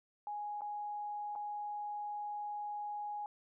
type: tone with dropouts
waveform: sine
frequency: 830.6 Hz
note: G#5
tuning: in tune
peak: -38 dBFS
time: 0.27-3.26 s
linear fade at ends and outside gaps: 1 ms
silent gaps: 0.609-0.618 / 1.353-1.359 s
effects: none